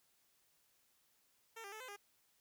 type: tone with pitch steps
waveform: 10% pulse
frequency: 452.6 / 398.9 / 434.8 / 512 / 406.1 Hz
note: A4 / G4 / A4 / C5 / G#4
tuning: +49 / +30 / -21 / -38 / -39 cents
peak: -40 dBFS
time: 1.56-1.965 s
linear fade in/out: 10 ms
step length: 81 ms
effects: white hiss -75 dBFS RMS until 2.4 s